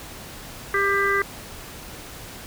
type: harmonic tone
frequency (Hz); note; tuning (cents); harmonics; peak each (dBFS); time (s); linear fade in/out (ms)
397.2; G4; +23; 1 / 3 / 4 / 5; -24 / -24 / -24 / -24; 0.74-1.22; 2
effects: pink hiss -39 dBFS RMS until 2.46 s